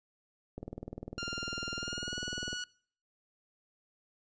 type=click train; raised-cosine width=2 ms; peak=-27 dBFS; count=40; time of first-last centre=0.58-2.53 s; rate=20 Hz
type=tone with pitch glide; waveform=15% pulse; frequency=1396.9 to 1463.8 Hz; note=F6 to F#6; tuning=0 to -19 cents; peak=-30 dBFS; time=1.18-2.64 s; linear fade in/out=2 ms; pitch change=+81 cents; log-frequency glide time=1.77-2.18 s
effects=noise-tail reverb RT60 0.5 s tail -23 dB re dry + resampled to 16000 Hz